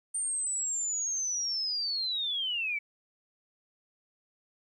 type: linear sweep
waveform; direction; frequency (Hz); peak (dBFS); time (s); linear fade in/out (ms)
sine; down; 8890 to 2251; -29; 0.14-2.79; 10
effects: 11-bit